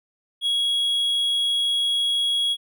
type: tone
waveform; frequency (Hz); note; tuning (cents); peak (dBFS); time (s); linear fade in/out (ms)
triangle; 3322; G#7; 0; -18; 0.41-2.57; 50
effects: none